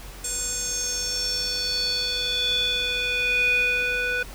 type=tone with band-pass filter sweep; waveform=square; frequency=493.9 Hz; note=B4; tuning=in tune; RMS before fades=-25 dBFS; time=0.24-4.23 s; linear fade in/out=5 ms; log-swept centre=7900 to 1900 Hz; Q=6.1; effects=added 46 Hz sine -40 dBFS peak until 4.34 s + pink hiss -43 dBFS RMS until 4.34 s